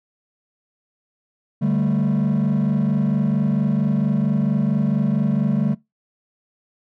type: chord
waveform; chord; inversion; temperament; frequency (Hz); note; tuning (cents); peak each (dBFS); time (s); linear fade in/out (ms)
triangle; D suspended fourth; none; just; 146.83 / 195.78 / 220.2; D3 / G3 / A3; 0 / -2 / +2; -18; 1.61-5.75; 20
effects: noise-tail reverb RT60 0.2 s tail -24 dB re dry + tanh soft clip ceiling -11 dBFS